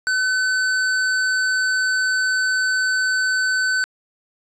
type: tone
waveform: square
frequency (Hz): 1516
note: F#6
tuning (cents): +42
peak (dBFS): -18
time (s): 0.07-3.84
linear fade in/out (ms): 0
effects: resampled to 22050 Hz + 10-bit